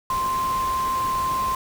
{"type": "tone in noise", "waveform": "sine", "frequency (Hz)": 1046.5, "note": "C6", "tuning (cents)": 0, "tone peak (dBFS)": -21, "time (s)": [0.1, 1.55], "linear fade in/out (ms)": 2, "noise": "pink", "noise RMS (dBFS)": -34, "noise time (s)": [0.1, 1.55], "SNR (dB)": 10, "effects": []}